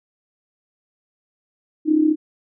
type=tone with amplitude modulation; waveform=sine; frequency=309.4 Hz; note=D#4; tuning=10 cents flat; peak=-10 dBFS; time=1.85-2.16 s; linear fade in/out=50 ms; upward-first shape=sine; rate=34.6 Hz; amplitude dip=70%; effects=none